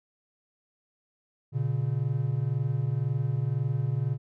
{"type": "tone pair together", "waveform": "triangle", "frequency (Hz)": [118.8, 140.74], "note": ["A#2", "C#3"], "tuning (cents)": [33, 27], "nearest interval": "minor third", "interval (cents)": 294, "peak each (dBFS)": -26, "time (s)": [1.52, 4.18], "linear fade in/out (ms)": 50, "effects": []}